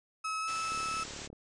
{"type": "tone with pitch glide", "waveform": "35% pulse", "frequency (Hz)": [1287, 1305.7], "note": ["E6", "E6"], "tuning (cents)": [-42, -17], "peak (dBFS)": -31, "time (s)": [0.24, 1.04], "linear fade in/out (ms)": 10, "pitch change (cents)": 25, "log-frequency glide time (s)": [0.4, 0.49]}
{"type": "low-pass noise", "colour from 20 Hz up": "white", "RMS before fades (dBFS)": -45, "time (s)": [0.47, 1.28], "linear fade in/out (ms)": 20, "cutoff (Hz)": 7900, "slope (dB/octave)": 96}
{"type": "click train", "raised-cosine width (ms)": 2, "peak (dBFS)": -35, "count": 23, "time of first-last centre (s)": [0.72, 1.329], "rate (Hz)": 36.1}
{"effects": ["resampled to 24000 Hz"]}